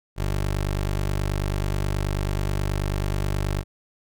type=tone; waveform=20% pulse; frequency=49.31 Hz; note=G1; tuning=11 cents sharp; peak=-18 dBFS; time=0.16-3.64 s; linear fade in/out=50 ms; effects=none